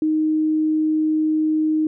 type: tone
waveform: sine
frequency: 311.1 Hz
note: D#4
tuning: in tune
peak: -16 dBFS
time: 0.02-1.87 s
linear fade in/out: 2 ms
effects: none